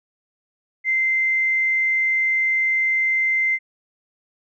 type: tone with hard clipping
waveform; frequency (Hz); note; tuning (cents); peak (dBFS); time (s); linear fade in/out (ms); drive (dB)
triangle; 2080; C7; -11; -17; 0.84-3.59; 50; 3
effects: resampled to 16000 Hz